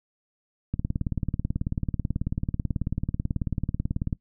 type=click train; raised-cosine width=5 ms; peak=-14 dBFS; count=63; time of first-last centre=0.74-4.128 s; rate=18.3 Hz; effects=noise-tail reverb RT60 0.1 s tail -21 dB re dry